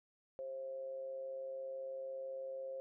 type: tone with amplitude modulation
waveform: sine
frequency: 532 Hz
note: C5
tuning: 29 cents sharp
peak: -39 dBFS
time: 0.39-2.8 s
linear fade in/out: 0 ms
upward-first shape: sine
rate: 138 Hz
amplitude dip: 45%
effects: none